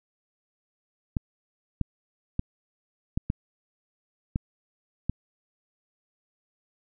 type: clicks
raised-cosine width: 5 ms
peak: -13 dBFS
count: 7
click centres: 1.168 / 1.813 / 2.394 / 3.175 / 3.301 / 4.359 / 5.096 s
effects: none